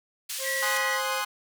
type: band-pass noise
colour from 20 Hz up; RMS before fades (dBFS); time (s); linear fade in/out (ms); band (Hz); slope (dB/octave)
white; -34; 0.29-0.78; 10; 2300 to 11000; 12
type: tone with pitch glide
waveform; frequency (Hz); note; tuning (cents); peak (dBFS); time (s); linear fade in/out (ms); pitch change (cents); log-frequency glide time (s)
40% pulse; 533 to 527.2; C5 to C5; +32 to +13; -32; 0.38-1.23; 50; -19; 0.74-0.92
type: tone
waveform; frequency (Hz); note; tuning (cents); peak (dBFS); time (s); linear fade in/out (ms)
triangle; 1936; B6; -35; -26; 0.43-1; 50
type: chord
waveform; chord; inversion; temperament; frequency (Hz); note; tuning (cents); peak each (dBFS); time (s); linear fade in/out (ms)
sawtooth; Ab dominant seventh; none; equal; 830.6 / 1046.5 / 1244.5 / 1480; Ab5 / C6 / Eb6 / Gb6; 0 / 0 / 0 / 0; -30 / -28 / -30 / -30; 0.62-1.25; 10
effects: none

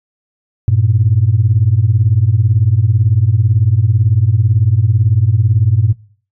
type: beating tone pair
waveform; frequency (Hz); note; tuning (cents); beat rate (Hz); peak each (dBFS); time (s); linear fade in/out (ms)
sine; 98 / 116; G2 / A#2; 0 / -8; 18; -11; 0.68-5.93; 0
effects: noise-tail reverb RT60 0.4 s tail -17 dB re dry + tanh soft clip ceiling -1 dBFS

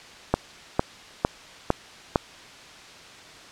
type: click train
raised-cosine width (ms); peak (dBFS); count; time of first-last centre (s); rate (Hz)
1; -4; 5; 0.34-2.158; 2.2
effects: white hiss -45 dBFS RMS until 3.51 s + low-pass 5000 Hz 12 dB/octave

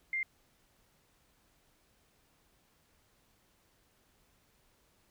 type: tone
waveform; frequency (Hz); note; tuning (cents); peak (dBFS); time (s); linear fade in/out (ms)
sine; 2099; C7; +5; -31; 0.13-0.23; 2
effects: pink hiss -70 dBFS RMS until 5.1 s

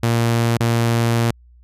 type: tone with dropouts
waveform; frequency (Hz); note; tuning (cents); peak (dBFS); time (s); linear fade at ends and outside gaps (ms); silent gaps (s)
sawtooth; 116.54; A#2; 0; -11; 0.03-1.31; 5; 0.573-0.603
effects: added 60 Hz sine -45 dBFS peak until 1.63 s + resampled to 32000 Hz

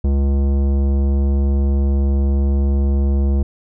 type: tone with tanh clipping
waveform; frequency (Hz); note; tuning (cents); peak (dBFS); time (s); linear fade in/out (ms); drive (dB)
sine; 69.2; C#2; -2; -15; 0.04-3.43; 5; 15
effects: none

